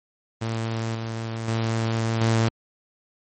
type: tone with level steps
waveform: sawtooth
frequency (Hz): 113.2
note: A2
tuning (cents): +50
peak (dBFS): -21 / -24 / -18 / -14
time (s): 0.41-2.49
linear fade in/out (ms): 10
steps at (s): 0.95 / 1.48 / 2.21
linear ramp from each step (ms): 2
effects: MP3 32 kbps

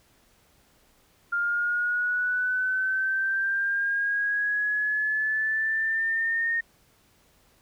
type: linear sweep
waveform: sine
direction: up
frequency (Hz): 1399 to 1847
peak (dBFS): -23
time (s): 1.32-6.61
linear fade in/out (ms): 10
effects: pink hiss -62 dBFS RMS until 7.61 s

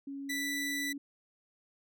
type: tone with pitch glide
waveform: sine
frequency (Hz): 277.2 to 281.1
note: C#4 to C#4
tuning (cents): 0 to +24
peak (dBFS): -38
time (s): 0.07-0.98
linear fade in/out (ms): 5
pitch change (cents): +24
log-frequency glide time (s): 0.35-0.49
type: tone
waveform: sawtooth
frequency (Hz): 1975.5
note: B6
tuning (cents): 0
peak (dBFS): -30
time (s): 0.29-0.93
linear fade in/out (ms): 10
effects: none

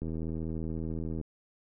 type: click train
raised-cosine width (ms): 3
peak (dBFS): -24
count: 97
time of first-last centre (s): 0.02-1.213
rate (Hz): 80.5
effects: none

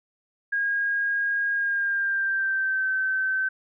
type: tone with pitch glide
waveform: sine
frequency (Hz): 1631 to 1539.5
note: G#6 to G6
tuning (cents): -32 to -32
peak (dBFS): -22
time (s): 0.52-3.49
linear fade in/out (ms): 10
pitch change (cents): -100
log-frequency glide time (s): 1.52-2.88
effects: none

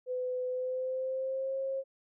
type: tone with pitch glide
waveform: sine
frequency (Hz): 504 to 537.1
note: B4 to C5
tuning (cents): +35 to +45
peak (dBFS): -31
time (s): 0.06-1.84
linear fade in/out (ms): 50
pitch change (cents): +110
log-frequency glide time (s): 0.47-1.57
effects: none

